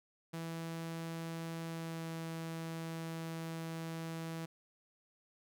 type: tone with pitch glide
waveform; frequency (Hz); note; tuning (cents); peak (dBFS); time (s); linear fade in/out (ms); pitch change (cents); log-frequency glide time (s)
sawtooth; 164.81 to 163.67; E3 to E3; 0 to -12; -36; 0.33-4.46; 10; -12; 1.65-2.09
effects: none